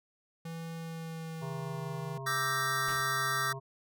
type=tone with pitch glide; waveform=square; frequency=164.81 to 158.92 Hz; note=E3 to D#3; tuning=0 to +37 cents; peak=-39 dBFS; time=0.45-2.18 s; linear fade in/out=5 ms; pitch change=-63 cents; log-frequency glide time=0.75-1.95 s
type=harmonic tone; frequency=134.6 Hz; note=C3; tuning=49 cents sharp; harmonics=1 / 3 / 5 / 7 / 8; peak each=-40 / -45 / -47 / -48 / -49 dBFS; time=1.41-3.6 s; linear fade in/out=20 ms
type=chord; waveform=square; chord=E half-diminished seventh; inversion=third; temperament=equal; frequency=1174.7 / 1318.5 / 1568 / 1864.7 Hz; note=D6 / E6 / G6 / Bb6; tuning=0 / 0 / 0 / 0 cents; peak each=-36 dBFS; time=2.26-3.53 s; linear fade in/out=10 ms
type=noise with exponential decay; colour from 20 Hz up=pink; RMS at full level=-42 dBFS; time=2.88-3.24 s; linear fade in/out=2 ms; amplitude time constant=77 ms
effects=none